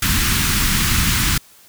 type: band-stop noise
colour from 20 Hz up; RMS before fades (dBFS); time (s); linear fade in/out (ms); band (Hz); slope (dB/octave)
pink; -17; 0.02-1.38; 5; 270 to 1200; 24
effects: white hiss -48 dBFS RMS until 1.68 s